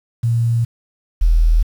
sine tone pair in turn, 116.54 / 40.6 Hz, A#2 / E1, 0 / -26 cents, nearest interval octave + tritone, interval 1826 cents, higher first, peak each -13 / -9 dBFS, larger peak second, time 0.23-0.65 / 1.21-1.63 s, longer neither, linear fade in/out 10 ms, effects 7-bit

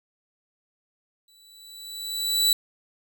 sawtooth tone with exponential growth, 3951 Hz, B7, in tune, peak -13 dBFS, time 1.28-2.53 s, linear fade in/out 2 ms, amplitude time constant 270 ms, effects none

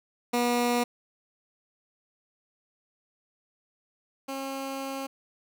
15% pulse tone pair in turn, 241.7 / 270.6 Hz, B3 / C#4, -37 / -42 cents, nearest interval major second, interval 195 cents, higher second, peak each -17 / -26 dBFS, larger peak first, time 0.33-0.84 / 4.28-5.07 s, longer second, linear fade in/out 10 ms, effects none

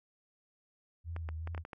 sine tone with vibrato, 81.5 Hz, E2, 19 cents flat, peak -37 dBFS, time 1.04-1.64 s, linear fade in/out 50 ms, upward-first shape sine, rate 2.6 Hz, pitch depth 57 cents each way
clicks, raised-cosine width 0.5 ms, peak -28 dBFS, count 7, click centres 1.164 / 1.289 / 1.474 / 1.548 / 1.578 / 1.651 / 1.732 s
effects none

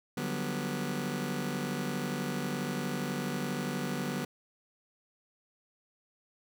sawtooth chord, G major seventh, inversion second, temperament just, 147 / 183.75 / 196 / 245 Hz, D3 / F#3 / G3 / B3, +2 / -12 / 0 / -14 cents, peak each -34 / -34 / -35 / -32 dBFS, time 0.17-4.25 s, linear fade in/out 5 ms, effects none

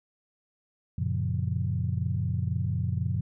sine chord, Gb major seventh, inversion none, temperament equal, 92.5 / 116.54 / 138.59 / 174.61 Hz, Gb2 / Bb2 / Db3 / F3, 0 / 0 / 0 / 0 cents, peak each -29 / -30 / -32 / -34 dBFS, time 0.98-3.21 s, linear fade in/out 5 ms, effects tanh soft clip ceiling -15 dBFS

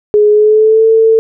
sine tone with pitch glide, 419.1 to 446.6 Hz, G#4 to A4, +16 to +26 cents, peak -4 dBFS, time 0.14-1.19 s, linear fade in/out 0 ms, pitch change +110 cents, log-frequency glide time 0.31-0.86 s, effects none

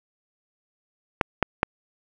clicks, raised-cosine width 0.5 ms, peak -3 dBFS, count 3, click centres 1.212 / 1.427 / 1.631 s, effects none

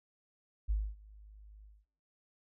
sine tone with ADSR envelope, 51.91 Hz, G#1, in tune, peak -27 dBFS, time 0.68-1.86 s, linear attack 24 ms, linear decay 250 ms, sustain -24 dB, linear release 220 ms, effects noise-tail reverb RT60 0.7 s tail -26 dB re dry

